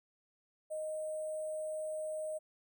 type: tone with sample-and-hold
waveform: sine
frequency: 622.3 Hz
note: D#5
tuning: in tune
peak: -36 dBFS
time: 0.7-2.39 s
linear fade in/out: 20 ms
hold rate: 8820 Hz
effects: none